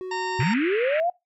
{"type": "tone", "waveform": "triangle", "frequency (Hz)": 371, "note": "F#4", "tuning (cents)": 5, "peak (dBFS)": -28, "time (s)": [0.01, 0.43], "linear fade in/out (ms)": 0}
{"type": "harmonic tone", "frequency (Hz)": 920, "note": "A#5", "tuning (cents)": -23, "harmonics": [1, 2, 3, 4, 5, 6, 8], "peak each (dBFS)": [-28, -33, -38, -44, -42, -43, -46], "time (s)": [0.11, 0.54], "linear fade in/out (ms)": 5}
{"type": "linear sweep", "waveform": "sine", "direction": "up", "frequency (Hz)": [106.4, 725], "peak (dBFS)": -20, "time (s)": [0.39, 1.1], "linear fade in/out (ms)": 5}
{"type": "band-pass noise", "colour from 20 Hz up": "white", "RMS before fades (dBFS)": -31, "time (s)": [0.4, 1], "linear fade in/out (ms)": 0, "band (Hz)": [1400, 2600], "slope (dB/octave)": 48}
{"effects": ["noise-tail reverb RT60 0.2 s tail -23 dB re dry"]}